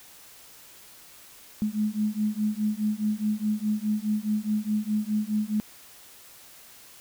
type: beating tone pair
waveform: sine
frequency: 210 / 214.8 Hz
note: G#3 / A3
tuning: +19 / -41 cents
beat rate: 4.8 Hz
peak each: -27 dBFS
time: 1.62-5.6 s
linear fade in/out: 0 ms
effects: white hiss -50 dBFS RMS until 7 s